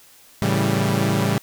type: chord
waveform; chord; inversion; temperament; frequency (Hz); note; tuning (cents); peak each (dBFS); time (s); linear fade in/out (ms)
sawtooth; A dominant seventh; none; equal with one note detuned; 110 / 138.59 / 163.86 / 196; A2 / C#3 / E3 / G3; 0 / 0 / -10 / 0; -19 / -20 / -22 / -18; 0.42-1.38; 0
effects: white hiss -50 dBFS RMS until 1.42 s